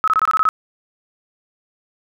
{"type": "tone bursts", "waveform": "sine", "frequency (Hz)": 1286, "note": "E6", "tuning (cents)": -43, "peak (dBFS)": -12, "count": 8, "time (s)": [0.04, 0.489], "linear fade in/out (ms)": 0, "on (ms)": 36, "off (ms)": 23, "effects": []}